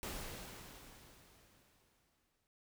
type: noise with exponential decay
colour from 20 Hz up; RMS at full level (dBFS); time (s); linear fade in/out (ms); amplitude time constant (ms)
pink; -43; 0.03-2.47; 0; 530
effects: none